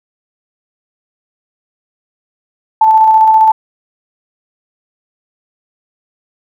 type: tone with tremolo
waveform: sine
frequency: 878 Hz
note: A5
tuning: 4 cents flat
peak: -3 dBFS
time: 2.81-3.52 s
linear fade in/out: 5 ms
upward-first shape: square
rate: 15 Hz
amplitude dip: 25%
effects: none